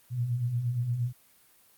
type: beating tone pair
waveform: sine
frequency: 114 / 122.6 Hz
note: A#2 / B2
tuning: -38 / -12 cents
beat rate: 8.6 Hz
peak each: -36 / -27 dBFS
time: 0.1-1.13 s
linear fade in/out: 50 ms
effects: white hiss -61 dBFS RMS until 1.77 s + Opus 32 kbps